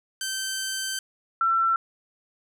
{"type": "tone pair in turn", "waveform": ["10% pulse", "sine"], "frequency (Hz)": [1549, 1345.5], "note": ["G6", "E6"], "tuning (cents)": [-21, 35], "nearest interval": "major second", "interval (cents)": 244, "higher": "first", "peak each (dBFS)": -19, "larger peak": "neither", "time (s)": [[0.21, 0.99], [1.41, 1.76]], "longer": "first", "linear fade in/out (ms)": 2, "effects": []}